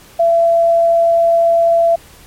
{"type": "tone", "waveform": "sine", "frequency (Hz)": 673, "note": "E5", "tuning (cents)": 36, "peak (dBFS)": -8, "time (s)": [0.19, 1.96], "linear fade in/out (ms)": 10, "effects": ["pink hiss -42 dBFS RMS until 2.26 s", "MP3 64 kbps"]}